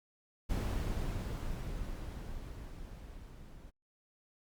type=noise with level ramp; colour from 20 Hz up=brown; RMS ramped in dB=-32 to -52 dBFS; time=0.49-3.71 s; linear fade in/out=20 ms; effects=Opus 48 kbps